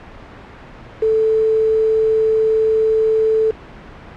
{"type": "tone with quantisation", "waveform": "sine", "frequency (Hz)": 440, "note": "A4", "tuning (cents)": 0, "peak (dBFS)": -12, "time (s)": [1.02, 3.51], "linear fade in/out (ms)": 5, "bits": 5, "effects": ["pink hiss -37 dBFS RMS until 4.16 s", "low-pass 2000 Hz 12 dB/octave"]}